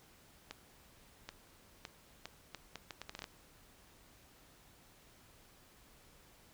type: accelerating click train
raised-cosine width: 0.2 ms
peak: -26 dBFS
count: 13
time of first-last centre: 0.51-3.242 s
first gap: 780 ms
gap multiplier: 0.72
effects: pink hiss -63 dBFS RMS until 6.53 s